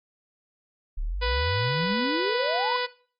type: exponential sweep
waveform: sine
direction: up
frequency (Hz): 32.7 to 1046.5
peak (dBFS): -26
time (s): 0.97-2.77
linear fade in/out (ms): 10
type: harmonic tone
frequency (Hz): 493.9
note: B4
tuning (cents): 0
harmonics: 1 / 2 / 3 / 4 / 5 / 6 / 7 / 8 / 9 / 10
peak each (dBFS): -29 / -32 / -34 / -35 / -36 / -37 / -37 / -38 / -39 / -39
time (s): 1.21-2.87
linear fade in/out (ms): 20
effects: noise-tail reverb RT60 0.4 s tail -17 dB re dry + Opus 48 kbps